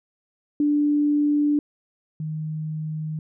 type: tone pair in turn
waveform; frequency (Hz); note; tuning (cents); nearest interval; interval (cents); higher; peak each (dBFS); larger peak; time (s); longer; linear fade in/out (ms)
sine; 293.7 / 155.58; D4 / D#3; 0 / 0; major seventh; 1100; first; -17 / -26; first; 0.6-1.59 / 2.2-3.19; neither; 2
effects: none